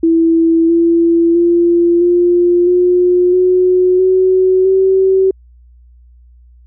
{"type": "tone with pitch steps", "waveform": "sine", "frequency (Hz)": [329.6, 336.5, 343.6, 350.8, 358.2, 365.7, 373.4, 381.2], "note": ["E4", "E4", "F4", "F4", "F4", "F#4", "F#4", "G4"], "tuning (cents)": [0, 36, -28, 8, 44, -20, 16, -48], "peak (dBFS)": -7, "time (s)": [0.03, 5.31], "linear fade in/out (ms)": 5, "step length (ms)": 660, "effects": ["added 60 Hz sine -40 dBFS peak until 6.66 s"]}